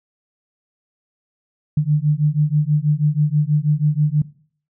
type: beating tone pair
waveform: sine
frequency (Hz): 146.83 / 153.03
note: D3 / D#3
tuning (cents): 0 / -28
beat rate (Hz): 6.2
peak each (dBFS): -17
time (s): 1.77-4.22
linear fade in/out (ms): 5
effects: noise-tail reverb RT60 0.5 s tail -20 dB re dry